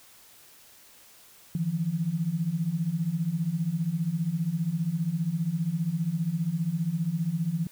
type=beating tone pair; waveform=sine; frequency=155.56 / 170.56 Hz; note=D#3 / F3; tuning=0 / -41 cents; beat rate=15 Hz; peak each=-30 / -27 dBFS; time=1.55-7.67 s; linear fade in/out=2 ms; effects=white hiss -54 dBFS RMS until 7.71 s